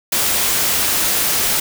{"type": "noise", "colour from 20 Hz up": "white", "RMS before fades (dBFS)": -17, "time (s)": [0.12, 1.6], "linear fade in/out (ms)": 5, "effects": []}